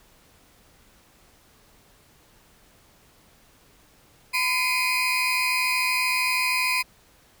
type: tone cluster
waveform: 35% pulse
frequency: 1012 / 2097 / 2283 / 2473 Hz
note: B5 / C7 / D7 / D#7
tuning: +42 / +3 / -50 / -11 cents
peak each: -26 / -28 / -29 / -22 dBFS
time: 4.33-6.83 s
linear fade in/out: 20 ms
effects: pink hiss -57 dBFS RMS until 7.4 s